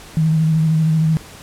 sine tone with vibrato, 158.6 Hz, D#3, 33 cents sharp, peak -12 dBFS, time 0.17-1.17 s, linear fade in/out 0 ms, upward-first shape square, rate 13 Hz, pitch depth 24 cents each way, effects pink hiss -39 dBFS RMS until 1.42 s + low-pass 12000 Hz 12 dB/octave

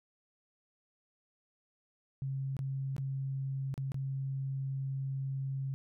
sine tone with dropouts, 135.2 Hz, C#3, 43 cents flat, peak -33 dBFS, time 2.22-5.74 s, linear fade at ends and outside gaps 0 ms, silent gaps 2.567-2.591 / 2.965-2.981 / 3.741-3.778 / 3.919-3.944 s, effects none

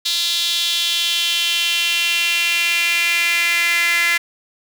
sawtooth tone with high-pass filter sweep, 341.9 Hz, F4, 37 cents flat, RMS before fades -18 dBFS, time 0.05-4.18 s, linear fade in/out 10 ms, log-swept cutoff 3800 to 2000 Hz, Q 4.4, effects none

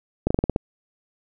slowing click train, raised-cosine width 2 ms, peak -6 dBFS, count 7, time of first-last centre 0.27-0.561 s, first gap 35 ms, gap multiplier 1.13, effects none

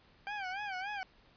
20% pulse tone with vibrato, 784 Hz, G5, in tune, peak -32 dBFS, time 0.27-1.03 s, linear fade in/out 0 ms, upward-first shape sine, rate 3.5 Hz, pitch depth 120 cents each way, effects pink hiss -64 dBFS RMS until 1.36 s + resampled to 11025 Hz

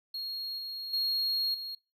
triangle tone with level steps, 4282 Hz, C8, 39 cents sharp, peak -33 / -35 / -26 / -35 dBFS, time 0.14-1.75 s, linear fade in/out 5 ms, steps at 0.58 / 0.93 / 1.54 s, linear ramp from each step 5 ms, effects noise-tail reverb RT60 0.3 s tail -25 dB re dry

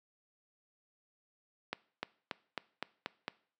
accelerating click train, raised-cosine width 0.3 ms, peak -19 dBFS, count 7, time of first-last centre 1.73-3.281 s, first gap 300 ms, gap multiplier 0.94, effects noise-tail reverb RT60 0.5 s tail -21 dB re dry + high-pass 200 Hz 12 dB/octave

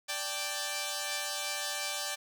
5% pulse chord, D suspended fourth, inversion none, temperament equal, 587.3 / 784 / 880 Hz, D5 / G5 / A5, 0 / 0 / 0 cents, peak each -25 / -25 / -30 dBFS, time 0.08-2.16 s, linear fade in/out 20 ms, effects none

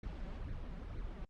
brown noise with flanger, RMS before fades -43 dBFS, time 0.03-1.25 s, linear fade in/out 5 ms, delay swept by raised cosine 0.49 to 5.29 ms, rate 2.1 Hz, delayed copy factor +0.65, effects low-pass 4000 Hz 12 dB/octave + Opus 48 kbps

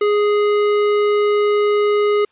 sine tone with tanh clipping, 415.3 Hz, G#4, in tune, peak -15 dBFS, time 0.01-2.25 s, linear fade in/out 5 ms, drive 16 dB, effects white hiss -60 dBFS RMS until 2.31 s + resampled to 8000 Hz

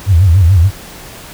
sine tone with vibrato, 90 Hz, F#2, 47 cents flat, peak -4 dBFS, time 0.06-0.71 s, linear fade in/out 50 ms, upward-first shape sine, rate 6.9 Hz, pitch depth 190 cents each way, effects pink hiss -32 dBFS RMS until 1.33 s

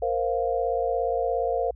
sine chord, Bb suspended second, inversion none, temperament equal, 466.2 / 523.3 / 698.5 Hz, Bb4 / C5 / F5, 0 / 0 / 0 cents, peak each -27 dBFS, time 0.02-1.71 s, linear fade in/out 5 ms, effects added 60 Hz sine -42 dBFS peak until 1.75 s

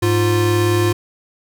square tone pair together, 103.83 / 350 Hz, G#2 / F4, 0 / +4 cents, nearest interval octave + major sixth, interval 2104 cents, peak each -17 / -17 dBFS, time 0.02-0.93 s, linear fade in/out 10 ms, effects none

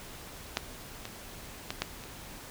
clicks, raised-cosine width 0.2 ms, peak -10 / -21 / -15 / -11 / -27 dBFS, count 5, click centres 0.571 / 1.054 / 1.705 / 1.82 / 2.038 s, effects pink hiss -46 dBFS RMS until 2.5 s

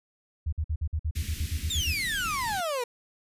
sine tone bursts, 77.78 Hz, D#2, in tune, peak -25 dBFS, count 13, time 0.46-1.93 s, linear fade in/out 10 ms, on 66 ms, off 51 ms
pink band-stop noise, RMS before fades -39 dBFS, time 1.15-2.61 s, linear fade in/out 10 ms, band 280 to 2000 Hz, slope 24 dB/octave
30% pulse exponential sweep, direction down, 3774 to 466.2 Hz, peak -25 dBFS, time 1.7-2.84 s, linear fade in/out 5 ms
effects resampled to 32000 Hz

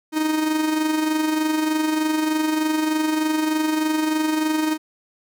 45% pulse tone with amplitude modulation, 311.1 Hz, D#4, in tune, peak -17 dBFS, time 0.12-4.78 s, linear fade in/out 50 ms, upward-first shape sine, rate 23.3 Hz, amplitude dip 45%, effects none

